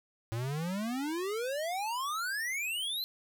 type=exponential sweep; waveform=square; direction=up; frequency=110 to 4169 Hz; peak=-33 dBFS; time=0.32-3.04 s; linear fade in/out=0 ms; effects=none